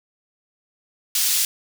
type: high-pass noise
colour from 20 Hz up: pink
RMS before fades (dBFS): -20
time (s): 1.15-1.45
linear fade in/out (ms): 2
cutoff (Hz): 4300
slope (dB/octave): 12
effects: none